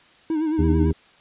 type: tone with vibrato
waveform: triangle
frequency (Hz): 313.5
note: D#4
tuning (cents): +13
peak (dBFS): -18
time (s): 0.3-0.91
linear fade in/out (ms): 2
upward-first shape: sine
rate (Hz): 9.1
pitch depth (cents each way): 69
type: harmonic tone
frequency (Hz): 80.6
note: E2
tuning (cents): -38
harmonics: 1 / 2 / 3 / 4 / 5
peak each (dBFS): -19 / -23 / -26 / -26 / -26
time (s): 0.58-0.93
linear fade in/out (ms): 20
effects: white hiss -53 dBFS RMS until 1.2 s + resampled to 8000 Hz